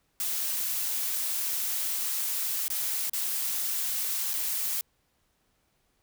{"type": "noise with dropouts", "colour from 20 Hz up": "blue", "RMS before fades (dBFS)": -30, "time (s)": [0.2, 4.81], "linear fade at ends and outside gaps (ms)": 1, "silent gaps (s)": [[2.681, 2.702], [3.097, 3.133], [4.334, 4.338]], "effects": ["pink hiss -72 dBFS RMS until 6.02 s"]}